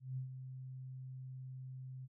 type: tone with ADSR envelope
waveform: sine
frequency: 129.9 Hz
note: C3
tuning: 12 cents flat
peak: -37 dBFS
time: 0-2.08 s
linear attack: 170 ms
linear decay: 110 ms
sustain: -8 dB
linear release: 37 ms
effects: none